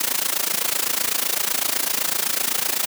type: noise with amplitude modulation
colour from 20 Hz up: white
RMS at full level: -19 dBFS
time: 0-2.86 s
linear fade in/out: 10 ms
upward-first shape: sine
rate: 27.9 Hz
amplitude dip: 85%
effects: high-pass 200 Hz 12 dB/octave